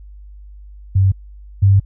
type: tone pair in turn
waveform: sine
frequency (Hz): 96.1 / 98.35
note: G2 / G2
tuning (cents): -34 / +6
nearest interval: unison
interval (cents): 40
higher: second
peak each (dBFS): -9 / -7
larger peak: second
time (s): 0.95-1.12 / 1.62-1.8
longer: second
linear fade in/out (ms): 10
effects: added 50 Hz sine -35 dBFS peak until 1.85 s